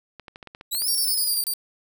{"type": "clicks", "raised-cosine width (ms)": 0.3, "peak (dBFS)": -24, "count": 9, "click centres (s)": [0.197, 0.282, 0.359, 0.428, 0.473, 0.549, 0.611, 0.749, 0.821]}
{"type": "exponential two-way sweep", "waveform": "10% pulse", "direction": "up then down", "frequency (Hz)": [3792, 5588, 4686], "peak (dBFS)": -17, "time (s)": [0.71, 1.42], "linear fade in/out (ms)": 20, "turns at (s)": 0.9}
{"type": "tone bursts", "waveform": "5% pulse", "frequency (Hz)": 4655, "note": "D8", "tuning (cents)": -16, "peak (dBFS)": -17, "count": 7, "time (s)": [0.88, 1.537], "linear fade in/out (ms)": 0, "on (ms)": 69, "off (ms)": 29}
{"effects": []}